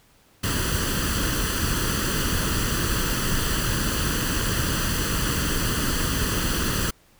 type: noise with comb filter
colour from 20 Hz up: pink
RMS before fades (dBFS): -24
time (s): 0.43-6.91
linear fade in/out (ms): 10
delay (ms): 0.66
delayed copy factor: +0.7
effects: pink hiss -58 dBFS RMS until 7.19 s